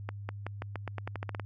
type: accelerating click train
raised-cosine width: 0.5 ms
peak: -21 dBFS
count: 13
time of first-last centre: 0.09-1.397 s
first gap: 200 ms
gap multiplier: 0.88
effects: added 101 Hz sine -39 dBFS peak until 1.45 s